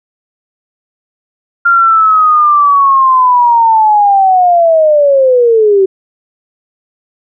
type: linear sweep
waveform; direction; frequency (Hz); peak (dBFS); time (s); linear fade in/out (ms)
sine; down; 1396.9 to 375.9; -4; 1.65-5.86; 10
effects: none